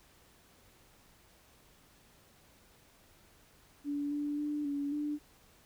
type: tone with pitch steps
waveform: sine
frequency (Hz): 288 / 292.1 / 295.9 / 284.6 / 295.9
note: D4 / D4 / D4 / C#4 / D4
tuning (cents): -34 / -9 / +13 / +46 / +13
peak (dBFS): -32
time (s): 3.84-5.19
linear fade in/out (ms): 50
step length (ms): 270
effects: pink hiss -63 dBFS RMS until 5.65 s